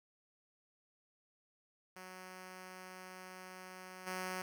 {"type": "tone with level steps", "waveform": "5% pulse", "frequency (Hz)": 185, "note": "F#3", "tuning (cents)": 0, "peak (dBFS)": [-38, -28], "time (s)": [1.96, 4.42], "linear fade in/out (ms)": 2, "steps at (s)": 4.06, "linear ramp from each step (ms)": 20, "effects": []}